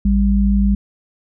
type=tone pair together; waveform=sine; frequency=55.48 / 198.9 Hz; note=A1 / G3; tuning=+15 / +25 cents; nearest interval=octave + minor seventh; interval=2210 cents; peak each=-14 / -14 dBFS; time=0.05-0.75 s; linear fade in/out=5 ms; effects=none